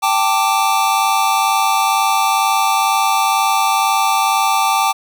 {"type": "chord", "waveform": "square", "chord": "G suspended second", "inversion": "none", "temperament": "equal with one note detuned", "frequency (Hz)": [784, 886.1, 1174.7], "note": ["G5", "A5", "D6"], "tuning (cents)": [0, 12, 0], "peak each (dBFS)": -18, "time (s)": [0.02, 4.93], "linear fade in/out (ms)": 20, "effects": []}